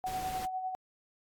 sine tone with tremolo, 748 Hz, F#5, 19 cents sharp, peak -31 dBFS, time 0.04-0.75 s, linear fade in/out 0 ms, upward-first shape sine, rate 10 Hz, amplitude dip 50%
pink noise, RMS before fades -43 dBFS, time 0.06-0.46 s, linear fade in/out 10 ms
effects AAC 64 kbps

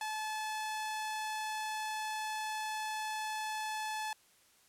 sawtooth tone, 864 Hz, A5, 32 cents flat, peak -32 dBFS, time 0.01-4.13 s, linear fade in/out 2 ms, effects white hiss -66 dBFS RMS until 4.68 s + low-pass 12000 Hz 12 dB/octave

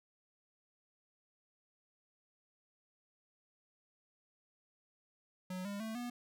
square tone with pitch steps, 184 / 201.8 / 221.4 / 242.8 Hz, F#3 / G#3 / A3 / B3, -9 / -49 / +11 / -29 cents, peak -40 dBFS, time 5.5-6.1 s, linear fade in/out 5 ms, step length 150 ms, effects none

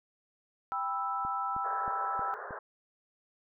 sine chord, E minor, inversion first, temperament just, 791.1 / 988.9 / 1318.5 Hz, G5 / B5 / E6, +16 / +2 / 0 cents, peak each -36 / -37 / -33 dBFS, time 0.72-2.34 s, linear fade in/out 0 ms
click train, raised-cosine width 3 ms, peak -33 dBFS, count 5, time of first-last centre 1.25-2.508 s, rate 3.18 Hz
white band-pass noise, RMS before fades -42 dBFS, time 1.64-2.59 s, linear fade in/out 5 ms, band 390 to 1700 Hz, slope 96 dB/octave
effects none

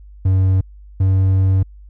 triangle tone pair in turn, 94.4 / 95.17 Hz, F#2 / F#2, +35 / +49 cents, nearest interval unison, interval 14 cents, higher second, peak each -9 dBFS, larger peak neither, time 0.25-0.61 / 1-1.63 s, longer second, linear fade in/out 5 ms, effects added 50 Hz sine -37 dBFS peak until 1.89 s

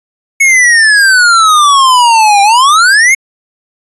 square exponential two-way sweep, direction down then up, 2213 to 790 to 2213 Hz, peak -4 dBFS, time 0.4-3.15 s, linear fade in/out 10 ms, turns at 2.42 s, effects resampled to 24000 Hz

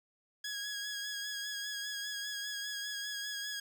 15% pulse tone with vibrato, 1661.2 Hz, G#6, in tune, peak -31 dBFS, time 0.44-3.6 s, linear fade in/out 5 ms, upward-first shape sine, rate 5 Hz, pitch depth 28 cents each way, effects none

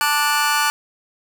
sawtooth chord, D major, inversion second, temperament just, 881 / 1174.7 / 1468.3 Hz, A5 / D6 / F#6, +2 / 0 / -14 cents, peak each -17 dBFS, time 0.01-0.7 s, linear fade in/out 0 ms, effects none

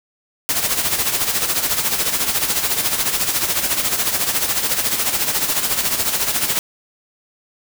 white noise with tremolo, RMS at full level -17 dBFS, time 0.49-6.59 s, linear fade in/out 0 ms, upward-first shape sine, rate 14 Hz, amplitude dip 60%, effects none

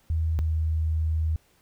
sine tone pair in turn, 80.3 / 79.38 Hz, E2 / D#2, -45 / +35 cents, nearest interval unison, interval 20 cents, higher first, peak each -22 dBFS, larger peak neither, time 0.1-0.39 / 0.39-1.36 s, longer second, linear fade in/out 0 ms, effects pink hiss -63 dBFS RMS until 1.61 s

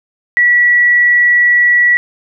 sine tone, 1941 Hz, B6, 31 cents flat, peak -6 dBFS, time 0.37-1.97 s, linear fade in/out 0 ms, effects none

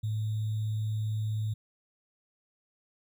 sine tone with sample-and-hold, 107.9 Hz, A2, 33 cents flat, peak -28 dBFS, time 0.03-1.54 s, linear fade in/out 10 ms, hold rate 3675 Hz, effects none

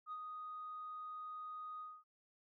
sine tone with ADSR envelope, 1244.5 Hz, D#6, in tune, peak -40 dBFS, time 0.06-2.04 s, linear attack 60 ms, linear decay 50 ms, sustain -4 dB, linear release 240 ms, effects tanh soft clip ceiling -39 dBFS

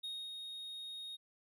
triangle tone with ADSR envelope, 3729 Hz, A#7, in tune, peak -38 dBFS, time 0.03-1.17 s, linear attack 13 ms, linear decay 260 ms, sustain -4 dB, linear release 23 ms, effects none

